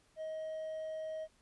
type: tone with hard clipping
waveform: triangle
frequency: 631 Hz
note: D#5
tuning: 24 cents sharp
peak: -39 dBFS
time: 0.16-1.28 s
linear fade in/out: 50 ms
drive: 5 dB
effects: pink hiss -70 dBFS RMS until 1.41 s + resampled to 24000 Hz